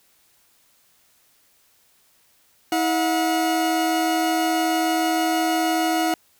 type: tone pair together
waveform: 40% pulse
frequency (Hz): 322.4 / 723.8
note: E4 / F#5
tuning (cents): -38 / -38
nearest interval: octave + major second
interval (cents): 1400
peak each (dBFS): -21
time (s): 2.72-6.14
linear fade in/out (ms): 2
effects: white hiss -60 dBFS RMS until 6.39 s